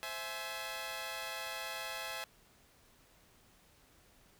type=chord; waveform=10% pulse; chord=C augmented; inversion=none; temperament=equal with one note detuned; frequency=523.3 / 659.3 / 844.2 Hz; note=C5 / E5 / G#5; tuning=0 / 0 / +28 cents; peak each=-38 / -35 / -35 dBFS; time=0.03-2.24 s; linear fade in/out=0 ms; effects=pink hiss -65 dBFS RMS until 4.39 s